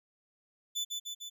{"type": "tone with echo", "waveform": "30% pulse", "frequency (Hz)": 3496, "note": "A7", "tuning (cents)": -12, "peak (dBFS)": -29, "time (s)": [0.75, 0.85], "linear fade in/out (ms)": 20, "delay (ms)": 150, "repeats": 3, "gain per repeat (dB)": -3, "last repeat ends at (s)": 1.3, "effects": []}